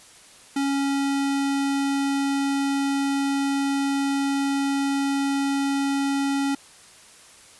square tone, 277.2 Hz, C#4, in tune, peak -22 dBFS, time 0.56-6.55 s, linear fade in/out 5 ms, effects white hiss -49 dBFS RMS until 7.59 s + resampled to 24000 Hz

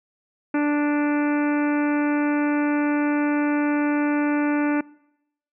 harmonic tone, 293.7 Hz, D4, in tune, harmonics 1 / 2 / 3 / 4 / 5 / 6 / 7 / 8 / 9, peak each -19 / -30 / -31 / -36 / -32 / -37 / -39 / -38 / -43 dBFS, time 0.54-4.81 s, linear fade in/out 5 ms, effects noise-tail reverb RT60 0.8 s tail -23 dB re dry

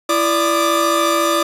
45% pulse tone cluster, 335.3 / 585 / 1171 / 1225 Hz, E4 / D5 / D6 / D#6, +30 / -7 / -5 / -27 cents, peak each -20 / -19 / -21 / -19 dBFS, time 0.09-1.43 s, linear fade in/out 5 ms, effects resampled to 32000 Hz + 8-bit

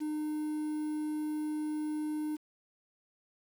triangle tone with quantisation, 304.6 Hz, D#4, 37 cents flat, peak -30 dBFS, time 0-2.37 s, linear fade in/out 20 ms, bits 9, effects none

